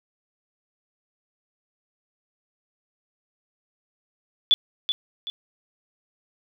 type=tone with echo; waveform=sine; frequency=3456 Hz; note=A7; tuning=32 cents flat; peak=-13 dBFS; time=4.51-4.54 s; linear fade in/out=0 ms; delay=380 ms; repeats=2; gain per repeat=-8 dB; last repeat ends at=5.3 s; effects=none